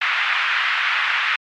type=band-pass noise; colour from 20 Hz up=pink; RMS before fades=-20 dBFS; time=0.01-1.36 s; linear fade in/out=5 ms; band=1300 to 2800 Hz; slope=24 dB/octave; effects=MP3 64 kbps